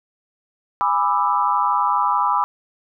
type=chord; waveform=sine; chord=E dominant seventh; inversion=first; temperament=just; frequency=824.1 / 988.9 / 1186.7 / 1318.5 Hz; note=G#5 / B5 / D6 / E6; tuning=-14 / +2 / +18 / 0 cents; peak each=-23 / -19 / -21 / -25 dBFS; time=0.81-2.44 s; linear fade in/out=0 ms; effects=none